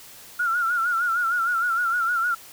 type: tone with vibrato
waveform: sine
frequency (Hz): 1396.9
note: F6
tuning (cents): 0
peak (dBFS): -20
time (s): 0.39-2.35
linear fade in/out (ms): 10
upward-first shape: sine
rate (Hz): 6.5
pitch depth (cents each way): 83
effects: white hiss -45 dBFS RMS until 2.52 s